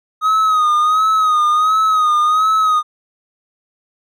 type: tone with vibrato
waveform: triangle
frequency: 1254 Hz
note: D#6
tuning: 13 cents sharp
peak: -9 dBFS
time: 0.21-2.83 s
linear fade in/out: 50 ms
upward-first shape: sine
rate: 1.4 Hz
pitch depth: 59 cents each way
effects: none